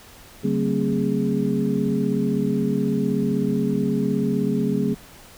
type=tone cluster; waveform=sine; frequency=142.5 / 191.5 / 227.6 / 266.7 / 413 Hz; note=C#3 / G3 / A#3 / C4 / G#4; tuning=+48 / -40 / -41 / +33 / -10 cents; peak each=-28 / -24 / -24 / -26 / -27 dBFS; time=0.43-4.95 s; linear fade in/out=20 ms; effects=pink hiss -46 dBFS RMS until 5.37 s